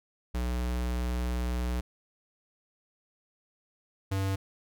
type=tone pair in turn; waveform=square; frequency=61 / 96.83 Hz; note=B1 / G2; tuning=-21 / -21 cents; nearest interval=minor sixth; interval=800 cents; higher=second; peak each=-29 / -28 dBFS; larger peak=second; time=0.34-1.81 / 4.11-4.36 s; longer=first; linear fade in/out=10 ms; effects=none